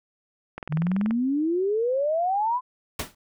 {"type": "click train", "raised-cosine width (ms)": 0.5, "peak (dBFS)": -19, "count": 12, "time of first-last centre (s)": [0.58, 1.109], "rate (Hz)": 20.8}
{"type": "exponential sweep", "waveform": "sine", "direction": "up", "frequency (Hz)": [146.83, 1030], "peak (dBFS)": -21, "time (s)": [0.69, 2.61], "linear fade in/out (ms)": 50}
{"type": "noise with exponential decay", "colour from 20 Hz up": "pink", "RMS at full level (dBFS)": -25, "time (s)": [2.99, 3.15], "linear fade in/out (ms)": 5, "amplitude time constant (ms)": 34}
{"effects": []}